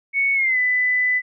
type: tone with pitch glide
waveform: sine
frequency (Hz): 2217 to 1998.1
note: C#7 to B6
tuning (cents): 0 to +20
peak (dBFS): -16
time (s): 0.13-1.22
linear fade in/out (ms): 50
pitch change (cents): -180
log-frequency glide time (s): 0.34-0.58
effects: none